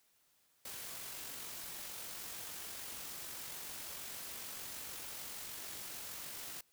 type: noise with amplitude modulation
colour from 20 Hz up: white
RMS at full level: -45 dBFS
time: 0.65-6.61 s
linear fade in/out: 5 ms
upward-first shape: sine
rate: 46.7 Hz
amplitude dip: 25%
effects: white hiss -73 dBFS RMS until 6.72 s